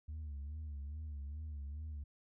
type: tone with vibrato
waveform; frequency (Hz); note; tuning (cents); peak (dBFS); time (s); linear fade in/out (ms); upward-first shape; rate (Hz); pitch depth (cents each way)
sine; 74; D2; +14; -39; 0.08-2.04; 10; sine; 2.4; 100
effects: tanh soft clip ceiling -40 dBFS